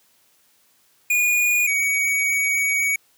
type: tone pair in turn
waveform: square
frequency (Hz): 2446 / 2252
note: D#7 / C#7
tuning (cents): -30 / +27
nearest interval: minor second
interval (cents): 143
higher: first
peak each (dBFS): -17 / -19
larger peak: first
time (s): 1.1-1.67 / 1.67-2.96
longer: second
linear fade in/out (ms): 5
effects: white hiss -60 dBFS RMS until 3.17 s + high-pass 80 Hz 12 dB/octave